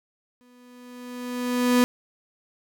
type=tone with exponential growth; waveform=35% pulse; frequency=246.9 Hz; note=B3; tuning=in tune; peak=-13 dBFS; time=0.41-1.84 s; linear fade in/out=0 ms; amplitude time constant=310 ms; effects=none